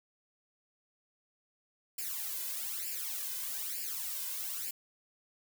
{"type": "noise with flanger", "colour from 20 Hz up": "blue", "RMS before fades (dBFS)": -38, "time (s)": [1.98, 4.71], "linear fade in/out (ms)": 5, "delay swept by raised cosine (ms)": [0.4, 2], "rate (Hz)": 1.1, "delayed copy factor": 0.95, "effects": []}